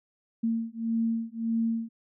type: beating tone pair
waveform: sine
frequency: 226.9 / 228.6 Hz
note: A#3 / A#3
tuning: -47 / -34 cents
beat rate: 1.7 Hz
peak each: -29 dBFS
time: 0.43-1.89 s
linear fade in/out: 10 ms
effects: none